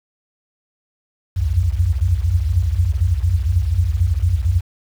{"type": "tone cluster", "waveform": "sine", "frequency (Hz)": [61.7, 79.8, 88.8, 92.9], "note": ["B1", "D#2", "F2", "F#2"], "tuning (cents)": [-1, 44, 29, 7], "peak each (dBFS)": -20, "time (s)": [1.36, 4.61], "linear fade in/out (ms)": 20, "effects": ["7-bit"]}